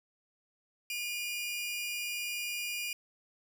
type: tone pair together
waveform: sawtooth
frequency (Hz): 2427 / 2872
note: D#7 / F7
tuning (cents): -44 / +48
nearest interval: minor third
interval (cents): 292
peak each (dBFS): -32 / -38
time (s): 0.9-2.93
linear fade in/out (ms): 2
effects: 10-bit